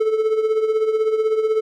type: tone with tremolo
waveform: triangle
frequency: 437.3 Hz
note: A4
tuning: 11 cents flat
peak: -11 dBFS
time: 0-1.61 s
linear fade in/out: 10 ms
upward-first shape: triangle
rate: 16 Hz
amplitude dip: 70%
effects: none